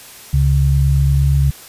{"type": "tone pair together", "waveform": "sine", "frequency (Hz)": [69.19, 137.9], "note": ["C#2", "C#3"], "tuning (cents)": [-3, -9], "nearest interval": "octave", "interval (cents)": 1194, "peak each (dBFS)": -13, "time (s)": [0.33, 1.51], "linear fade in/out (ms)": 10, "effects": ["white hiss -38 dBFS RMS until 1.68 s", "resampled to 32000 Hz"]}